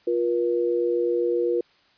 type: tone pair together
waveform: sine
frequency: 351.4 / 479.2 Hz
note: F4 / A#4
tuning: +11 / +48 cents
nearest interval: perfect fourth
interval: 537 cents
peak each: -23 dBFS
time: 0.07-1.61 s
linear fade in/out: 5 ms
effects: white hiss -60 dBFS RMS until 1.97 s + resampled to 11025 Hz